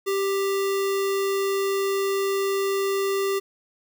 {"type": "tone with sample-and-hold", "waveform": "sine", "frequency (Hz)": 392, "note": "G4", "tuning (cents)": 0, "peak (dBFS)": -21, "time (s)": [0.06, 3.4], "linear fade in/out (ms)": 20, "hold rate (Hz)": 1575, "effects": []}